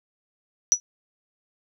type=tone with exponential decay; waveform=sine; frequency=5890 Hz; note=F#8; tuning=9 cents flat; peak=-9 dBFS; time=0.72-0.8 s; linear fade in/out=0 ms; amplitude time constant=16 ms; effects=none